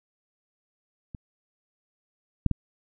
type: clicks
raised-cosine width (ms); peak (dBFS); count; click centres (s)
5; -25 / -8 / -13; 3; 1.148 / 2.463 / 2.513
effects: none